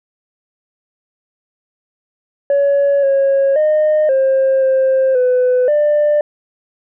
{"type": "tone with pitch steps", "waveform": "sine", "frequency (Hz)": [563, 548, 613, 533, 528, 502, 594], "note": ["C#5", "C#5", "D#5", "C5", "C5", "B4", "D5"], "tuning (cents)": [27, -20, -26, 32, 16, 28, 20], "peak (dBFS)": -8, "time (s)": [2.5, 6.21], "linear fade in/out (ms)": 2, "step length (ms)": 530, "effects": ["tanh soft clip ceiling -8 dBFS"]}